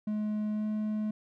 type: tone with pitch glide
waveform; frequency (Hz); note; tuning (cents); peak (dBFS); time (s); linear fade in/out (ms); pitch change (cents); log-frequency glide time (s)
triangle; 212.1 to 213.7; G#3 to G#3; +37 to +50; -27; 0.07-1.11; 5; +13; 0.52-0.66
effects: none